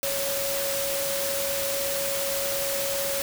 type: tone in noise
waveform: sine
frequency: 554.4 Hz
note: C#5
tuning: in tune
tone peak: -29 dBFS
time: 0.03-3.22 s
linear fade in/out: 0 ms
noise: white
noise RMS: -29 dBFS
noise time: 0.03-3.22 s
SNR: -3 dB
effects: none